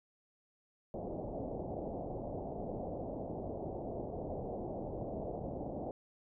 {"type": "low-pass noise", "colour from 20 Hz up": "white", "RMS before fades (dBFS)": -41, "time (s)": [0.94, 5.91], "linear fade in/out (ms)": 0, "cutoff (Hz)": 730, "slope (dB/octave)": 48, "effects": []}